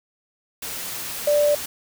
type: tone in noise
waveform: sine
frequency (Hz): 587.3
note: D5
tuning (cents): 0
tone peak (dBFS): -15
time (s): 1.27-1.55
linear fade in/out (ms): 5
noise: white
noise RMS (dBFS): -31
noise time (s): 0.62-1.66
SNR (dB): +13
effects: none